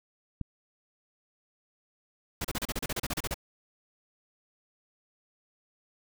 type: click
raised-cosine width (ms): 5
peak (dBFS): -21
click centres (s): 0.413
type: noise bursts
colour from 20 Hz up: pink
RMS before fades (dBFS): -32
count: 14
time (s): 2.41-3.343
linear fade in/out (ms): 5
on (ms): 36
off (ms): 33
effects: none